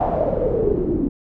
pink noise with low-pass filter sweep, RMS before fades -20 dBFS, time 0-1.09 s, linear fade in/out 10 ms, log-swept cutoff 750 to 290 Hz, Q 7.6, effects none

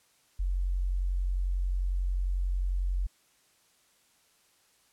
sine tone, 45.58 Hz, F#1, 25 cents flat, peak -26 dBFS, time 0.39-3.07 s, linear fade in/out 10 ms, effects white hiss -66 dBFS RMS until 4.92 s + low-pass 11000 Hz 12 dB/octave

